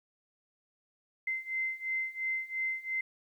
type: beating tone pair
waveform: sine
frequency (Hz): 2071 / 2073.9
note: C7 / C7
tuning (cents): -18 / -16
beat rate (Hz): 2.9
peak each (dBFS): -36 / -34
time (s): 1.27-3.01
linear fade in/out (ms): 5
effects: 11-bit